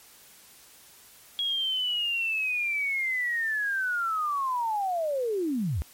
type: linear sweep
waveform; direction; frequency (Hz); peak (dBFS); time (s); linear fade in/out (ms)
sine; down; 3322 to 58.7; -25; 1.39-5.82; 0
effects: white hiss -53 dBFS RMS until 5.93 s + MP3 64 kbps